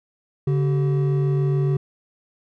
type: tone pair together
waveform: triangle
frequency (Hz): 142.4 / 380.2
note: C#3 / F#4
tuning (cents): +47 / +47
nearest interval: octave + perfect fourth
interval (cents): 1700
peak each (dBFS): -16 / -24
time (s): 0.47-1.77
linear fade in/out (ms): 5
effects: none